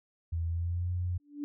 sine tone with pitch glide, 83.3 to 89.28 Hz, E2 to F2, +19 to +39 cents, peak -29 dBFS, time 0.32-1.18 s, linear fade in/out 10 ms, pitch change +120 cents, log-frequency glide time 0.47-0.9 s
sine tone with exponential growth, 290.6 Hz, D4, 18 cents flat, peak -30 dBFS, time 1.2-1.44 s, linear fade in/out 0 ms, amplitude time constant 51 ms
effects none

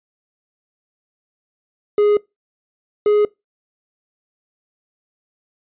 triangle tone pair in turn, 415.3 / 417.7 Hz, G#4 / G#4, 0 / +10 cents, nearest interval unison, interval 10 cents, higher second, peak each -9 dBFS, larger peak neither, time 1.98-2.17 / 3.06-3.25 s, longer neither, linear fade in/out 2 ms, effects noise-tail reverb RT60 0.2 s tail -23 dB re dry + resampled to 8000 Hz

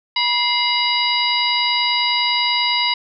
harmonic tone with a mistuned harmonic, 970 Hz, B5, 31 cents flat, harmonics 1 / 2 / 3 / 4 / 5, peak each -22 / -22 / -22 / -22 / -22 dBFS, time 0.16-2.94 s, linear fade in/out 5 ms, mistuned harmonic 2, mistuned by +130 cents, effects none

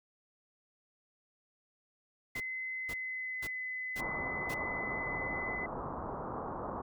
sine tone with pitch glide, 2045 to 2020 Hz, C7 to B6, -40 to +39 cents, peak -36 dBFS, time 2.35-5.66 s, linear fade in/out 5 ms, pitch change -21 cents, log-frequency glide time 2.76-3.59 s
pink noise bursts, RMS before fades -44 dBFS, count 5, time 2.35-4.545 s, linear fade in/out 10 ms, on 55 ms, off 480 ms
white low-pass noise, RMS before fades -40 dBFS, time 3.99-6.82 s, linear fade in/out 10 ms, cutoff 1200 Hz, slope 48 dB/octave
effects none

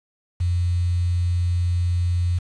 sine tone with quantisation, 88 Hz, F2, 14 cents sharp, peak -18 dBFS, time 0.4-2.39 s, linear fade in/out 10 ms, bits 7, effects resampled to 22050 Hz

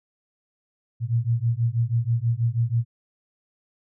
sine beating tone pair, 113.9 / 120.1 Hz, A#2 / B2, -40 / -48 cents, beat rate 6.2 Hz, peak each -23 / -23 dBFS, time 1-2.85 s, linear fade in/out 50 ms, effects none

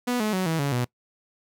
sawtooth tone with pitch steps, 245.9 / 214.1 / 186.36 / 162.23 / 141.23 / 122.95 Hz, B3 / A3 / F#3 / E3 / C#3 / B2, -7 / -47 / +13 / -27 / +33 / -7 cents, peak -19 dBFS, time 0.07-0.85 s, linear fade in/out 10 ms, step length 130 ms, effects noise-tail reverb RT60 0.1 s tail -22 dB re dry

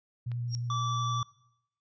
sine tone with vibrato, 120 Hz, B2, 49 cents flat, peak -31 dBFS, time 0.26-1.23 s, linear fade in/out 10 ms, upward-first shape triangle, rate 11 Hz, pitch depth 18 cents each way
click, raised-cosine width 0.3 ms, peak -33 dBFS, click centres 0.317 s
sine tone with exponential growth, 5588 Hz, F8, in tune, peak -30 dBFS, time 0.48-0.55 s, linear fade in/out 0 ms, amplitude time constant 15 ms
square tone, 1159 Hz, D6, 23 cents flat, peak -31 dBFS, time 0.7-1.23 s, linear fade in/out 2 ms
effects noise-tail reverb RT60 0.8 s tail -22 dB re dry + resampled to 16000 Hz

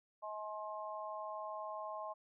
harmonic tone, 212.2 Hz, G#3, 38 cents sharp, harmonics 3 / 4 / 5, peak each -45 / -47 / -45 dBFS, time 0.22-2.14 s, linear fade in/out 20 ms, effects none

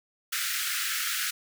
pink high-pass noise, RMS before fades -30 dBFS, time 0.32-1.31 s, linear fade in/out 10 ms, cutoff 1300 Hz, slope 96 dB/octave, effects none

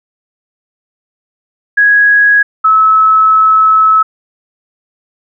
sine tone pair in turn, 1661.2 / 1297 Hz, G#6 / E6, 0 / -28 cents, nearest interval major third, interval 428 cents, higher first, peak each -4 dBFS, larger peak neither, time 1.77-2.43 / 2.64-4.03 s, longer second, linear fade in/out 10 ms, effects none

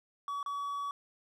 triangle tone with dropouts, 1135 Hz, C#6, 41 cents sharp, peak -32 dBFS, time 0.28-0.91 s, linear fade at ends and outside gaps 1 ms, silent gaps 0.429-0.461 s, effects none

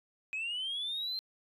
sine linear sweep, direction up, 2502 to 4170 Hz, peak -32 dBFS, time 0.33-1.19 s, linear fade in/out 0 ms, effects tanh soft clip ceiling -31 dBFS

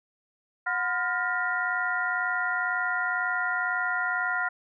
sine tone cluster, 731 / 1018 / 1411 / 1825 / 1927 Hz, F#5 / C6 / F6 / A#6 / B6, -21 / -48 / +17 / -37 / -43 cents, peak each -33 / -35 / -27 / -34 / -35 dBFS, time 0.66-4.49 s, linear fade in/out 10 ms, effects none

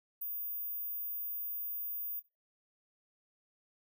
sine tone, 14910 Hz, A#9, 1 cent flat, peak -34 dBFS, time 0.21-2.2 s, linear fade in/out 10 ms, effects noise-tail reverb RT60 0.2 s tail -17 dB re dry + tanh soft clip ceiling -34 dBFS

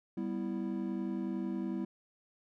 triangle chord, E minor, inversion first, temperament equal, 196 / 246.9 / 329.6 Hz, G3 / B3 / E4, 0 / 0 / 0 cents, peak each -35 / -37 / -36 dBFS, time 0.17-1.85 s, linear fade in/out 5 ms, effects none

